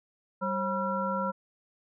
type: harmonic tone with a mistuned harmonic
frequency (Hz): 194.3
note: G3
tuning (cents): -15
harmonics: 1 / 3 / 5 / 7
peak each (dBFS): -33 / -33 / -33 / -33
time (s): 0.41-1.32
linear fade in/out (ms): 20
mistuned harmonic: 3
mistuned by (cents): -140
effects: none